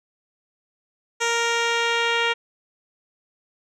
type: tone with low-pass filter sweep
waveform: 10% pulse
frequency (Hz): 466.2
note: A#4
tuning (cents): 0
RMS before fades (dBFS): -22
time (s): 1.2-2.34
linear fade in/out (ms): 20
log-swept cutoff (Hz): 6300 to 3400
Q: 1.8
effects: none